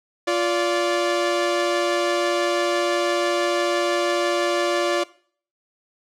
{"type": "tone pair together", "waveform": "sawtooth", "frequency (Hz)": [349.2, 580], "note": ["F4", "D5"], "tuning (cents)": [0, -22], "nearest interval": "major sixth", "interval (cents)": 878, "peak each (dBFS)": -18, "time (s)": [0.27, 5.04], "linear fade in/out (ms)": 10, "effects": ["noise-tail reverb RT60 0.5 s tail -20 dB re dry", "low-pass 7000 Hz 12 dB/octave"]}